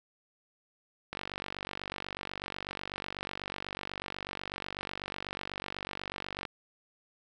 click train, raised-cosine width 0.3 ms, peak -20 dBFS, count 257, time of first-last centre 1.13-6.452 s, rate 48.1 Hz, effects none

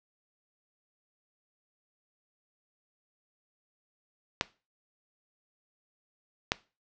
clicks, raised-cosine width 0.2 ms, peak -7 dBFS, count 2, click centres 4.411 / 6.519 s, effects noise-tail reverb RT60 0.3 s tail -19 dB re dry + low-pass 6000 Hz 12 dB/octave

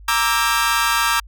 sawtooth chord, E half-diminished seventh, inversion second, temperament equal with one note detuned, 932.3 / 1174.7 / 1318.5 / 1603.7 Hz, Bb5 / D6 / E6 / G6, 0 / 0 / 0 / +39 cents, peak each -18 dBFS, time 0.08-1.2 s, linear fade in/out 5 ms, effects added 50 Hz sine -38 dBFS peak until 1.27 s

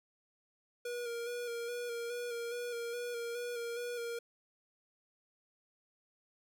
square tone with vibrato, 476 Hz, A#4, 36 cents sharp, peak -38 dBFS, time 0.85-4.19 s, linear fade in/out 5 ms, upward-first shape square, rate 2.4 Hz, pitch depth 26 cents each way, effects none

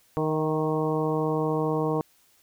harmonic tone with a mistuned harmonic, 155.56 Hz, D#3, in tune, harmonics 1 / 2 / 3 / 4 / 5 / 6 / 7, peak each -29 / -29 / -27 / -34 / -35 / -35 / -35 dBFS, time 0.17-2.01 s, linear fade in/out 0 ms, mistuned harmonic 4, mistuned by +25 cents, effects white hiss -62 dBFS RMS until 2.42 s

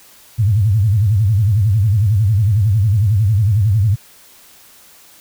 sine tone with vibrato, 103.83 Hz, G#2, in tune, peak -10 dBFS, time 0.38-3.96 s, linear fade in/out 20 ms, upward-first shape sine, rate 11 Hz, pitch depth 190 cents each way, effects white hiss -45 dBFS RMS until 5.2 s

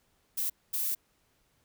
violet noise bursts at uneven times, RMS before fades -31 dBFS, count 2, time 0.37-0.5 / 0.73-0.95 s, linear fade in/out 10 ms, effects pink hiss -71 dBFS RMS until 1.64 s

